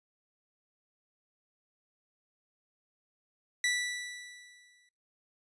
sawtooth tone with exponential decay, 1964 Hz, B6, 10 cents flat, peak -22 dBFS, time 3.64-4.89 s, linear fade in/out 2 ms, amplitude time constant 270 ms, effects noise-tail reverb RT60 0.5 s tail -26 dB re dry + resampled to 22050 Hz

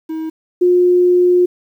triangle / sine tone pair in turn, 318.6 / 357.6 Hz, D#4 / F4, +41 / +41 cents, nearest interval major second, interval 200 cents, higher second, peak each -18 / -8 dBFS, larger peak second, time 0.09-0.3 / 0.61-1.46 s, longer second, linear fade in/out 10 ms, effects 8-bit

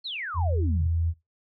sine exponential sweep, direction down, 4436 to 109.9 Hz, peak -30 dBFS, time 0.04-0.88 s, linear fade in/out 20 ms
sine tone with pitch glide, 84.8 to 83.1 Hz, E2 to E2, +50 to +15 cents, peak -22 dBFS, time 0.34-1.14 s, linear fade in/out 50 ms, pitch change -35 cents, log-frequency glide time 0.45-0.59 s
effects noise-tail reverb RT60 0.2 s tail -17 dB re dry + MP3 64 kbps

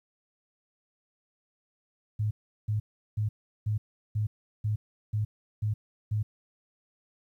sine tone bursts, 106.5 Hz, G#2, 44 cents sharp, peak -25 dBFS, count 9, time 2.19-6.23 s, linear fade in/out 10 ms, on 120 ms, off 370 ms, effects 11-bit

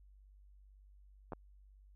clicks, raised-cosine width 1 ms, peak -29 dBFS, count 2, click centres 1.322 / 1.333 s, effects added 49 Hz sine -58 dBFS peak until 1.95 s

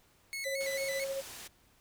sawtooth tone with vibrato, 2093 Hz, C7, in tune, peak -33 dBFS, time 0.33-1.04 s, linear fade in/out 0 ms, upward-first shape square, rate 4.5 Hz, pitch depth 79 cents each way
sine tone with tremolo, 544 Hz, C#5, 33 cents flat, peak -32 dBFS, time 0.45-1.22 s, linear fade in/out 20 ms, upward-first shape sine, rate 14 Hz, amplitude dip 40%
white low-pass noise, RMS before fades -47 dBFS, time 0.6-1.48 s, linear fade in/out 10 ms, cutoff 10000 Hz, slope 12 dB/octave
effects pink hiss -66 dBFS RMS until 1.8 s

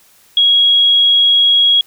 sine tone, 3310 Hz, G#7, 6 cents flat, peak -7 dBFS, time 0.37-1.81 s, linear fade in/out 2 ms, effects white hiss -49 dBFS RMS until 1.86 s

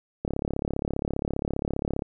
click train, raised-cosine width 2 ms, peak -14 dBFS, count 63, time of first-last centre 0.25-2.021 s, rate 35 Hz, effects none

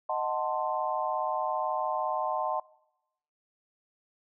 sine chord, D# diminished seventh, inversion none, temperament equal with one note detuned, 622.3 / 740 / 885.6 / 1046.5 Hz, D#5 / F#5 / A5 / C6, 0 / 0 / +11 / 0 cents, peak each -33 dBFS, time 0.09-2.6 s, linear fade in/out 5 ms, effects noise-tail reverb RT60 0.9 s tail -22 dB re dry

